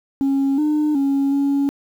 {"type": "tone with pitch steps", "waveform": "sine", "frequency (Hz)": [273.9, 301.8, 276.4, 279.9], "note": ["C#4", "D4", "C#4", "C#4"], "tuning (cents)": [-21, 47, -5, 17], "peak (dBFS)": -13, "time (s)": [0.21, 1.69], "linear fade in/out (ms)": 0, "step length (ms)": 370, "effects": ["tanh soft clip ceiling -14 dBFS", "8-bit"]}